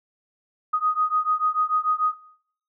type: beating tone pair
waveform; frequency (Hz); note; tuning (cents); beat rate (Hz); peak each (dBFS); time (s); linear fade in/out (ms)
sine; 1244.5 / 1251.3; D#6 / D#6; 0 / +9; 6.8; -23; 0.73-2.14; 10
effects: noise-tail reverb RT60 0.6 s tail -18 dB re dry